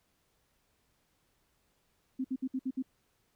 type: tone bursts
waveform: sine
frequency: 260.8 Hz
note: C4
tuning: 5 cents flat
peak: -30 dBFS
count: 6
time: 2.19-2.825 s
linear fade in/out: 10 ms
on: 55 ms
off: 61 ms
effects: pink hiss -74 dBFS RMS until 3.35 s